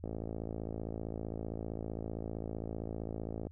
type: click train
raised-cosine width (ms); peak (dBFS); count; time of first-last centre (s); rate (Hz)
2; -26; 191; 0.04-3.47; 55.4
effects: added 85 Hz sine -50 dBFS peak until 3.51 s